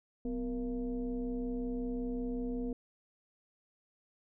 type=tone with frequency modulation; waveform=sine; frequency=250.7 Hz; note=B3; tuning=26 cents sharp; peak=-33 dBFS; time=0.25-2.73 s; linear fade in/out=2 ms; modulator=218 Hz; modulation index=0.9; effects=none